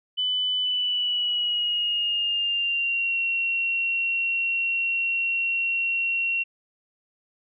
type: tone with pitch glide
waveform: sine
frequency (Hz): 3000 to 2735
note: F#7 to F7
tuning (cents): +23 to -37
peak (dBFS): -22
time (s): 0.17-6.44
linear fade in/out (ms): 20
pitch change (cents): -160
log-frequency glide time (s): 0.62-3.18
effects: none

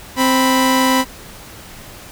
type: tone pair together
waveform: sawtooth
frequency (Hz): 261.6 / 987.7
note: C4 / B5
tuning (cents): 0 / 0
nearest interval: octave + major seventh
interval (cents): 2300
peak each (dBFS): -10 / -12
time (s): 0.16-1.05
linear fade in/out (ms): 50
effects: pink hiss -37 dBFS RMS until 2.11 s

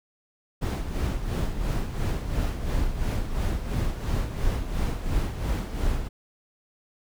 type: noise with tremolo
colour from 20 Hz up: brown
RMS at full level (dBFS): -24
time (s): 0.61-6.09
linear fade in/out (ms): 20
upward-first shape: sine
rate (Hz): 2.9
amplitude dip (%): 60
effects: none

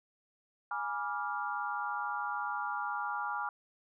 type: chord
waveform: sine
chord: G# diminished seventh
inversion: none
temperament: equal with one note detuned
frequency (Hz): 830.6 / 970.2 / 1174.7 / 1396.9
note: G#5 / B5 / D6 / F6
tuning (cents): 0 / -31 / 0 / 0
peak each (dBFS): -38 / -40 / -39 / -38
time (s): 0.71-3.49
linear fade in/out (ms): 2
effects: none

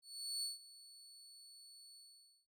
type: tone with ADSR envelope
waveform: 30% pulse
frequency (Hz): 4435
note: C#8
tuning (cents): 0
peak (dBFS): -35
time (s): 0.02-2.47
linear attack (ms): 410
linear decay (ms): 150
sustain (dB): -19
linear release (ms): 520
effects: none

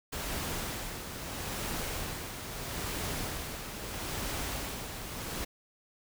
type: noise with tremolo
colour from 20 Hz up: pink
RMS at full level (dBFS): -35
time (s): 0.12-5.45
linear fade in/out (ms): 10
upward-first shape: sine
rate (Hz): 0.77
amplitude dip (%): 50
effects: none

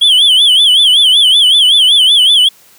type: tone with vibrato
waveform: triangle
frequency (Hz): 3222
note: G7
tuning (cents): +47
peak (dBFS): -3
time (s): 0.01-2.49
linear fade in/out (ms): 10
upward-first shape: sine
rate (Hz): 5.3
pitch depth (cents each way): 150
effects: white hiss -44 dBFS RMS until 2.78 s + high-pass 80 Hz 12 dB/octave

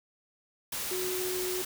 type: tone in noise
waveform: sine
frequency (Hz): 367.2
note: F#4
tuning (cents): -13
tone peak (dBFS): -32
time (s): 0.91-1.62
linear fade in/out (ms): 5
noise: white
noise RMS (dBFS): -35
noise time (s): 0.72-1.65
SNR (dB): 0
effects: none

